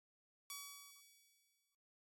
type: tone with exponential decay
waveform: 5% pulse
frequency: 1137 Hz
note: C#6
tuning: 44 cents sharp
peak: -34 dBFS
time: 0.5-1.75 s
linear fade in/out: 1 ms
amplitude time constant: 270 ms
effects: noise-tail reverb RT60 0.1 s tail -22 dB re dry + AAC 64 kbps